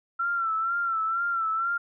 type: tone with vibrato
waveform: sine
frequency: 1352 Hz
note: E6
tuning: 43 cents sharp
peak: -24 dBFS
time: 0.19-1.78 s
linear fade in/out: 10 ms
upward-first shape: sine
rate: 2.1 Hz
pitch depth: 59 cents each way
effects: none